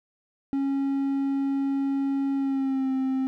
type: tone with pitch glide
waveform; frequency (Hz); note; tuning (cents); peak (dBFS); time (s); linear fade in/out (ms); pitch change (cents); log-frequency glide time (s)
triangle; 274.7 to 263.7; C#4 to C4; -16 to +14; -21; 0.53-3.27; 0; -70; 2.35-2.92
effects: none